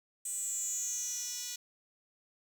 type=tone with high-pass filter sweep; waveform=10% pulse; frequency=489.2 Hz; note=B4; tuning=16 cents flat; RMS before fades=-37 dBFS; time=0.25-1.56 s; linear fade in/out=5 ms; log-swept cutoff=8400 to 4900 Hz; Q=7.6; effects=none